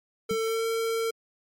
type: tone with pitch glide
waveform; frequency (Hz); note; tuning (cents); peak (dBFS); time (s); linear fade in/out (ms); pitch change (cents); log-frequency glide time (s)
square; 447.3 to 453.8; A4 to A#4; +28 to -47; -26; 0.29-1.11; 10; +25; 0.45-0.64
type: tone with exponential decay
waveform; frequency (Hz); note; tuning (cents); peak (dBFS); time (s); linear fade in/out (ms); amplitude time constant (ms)
sine; 196; G3; 0; -26; 0.31-0.4; 0; 19
effects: MP3 64 kbps